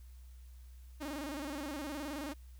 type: tone with vibrato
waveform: sawtooth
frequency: 289.8 Hz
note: D4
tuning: 23 cents flat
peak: -35 dBFS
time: 1-2.34 s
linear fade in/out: 20 ms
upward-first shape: square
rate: 19 Hz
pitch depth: 100 cents each way
effects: added 62 Hz sine -50 dBFS peak until 2.59 s + white hiss -69 dBFS RMS until 2.59 s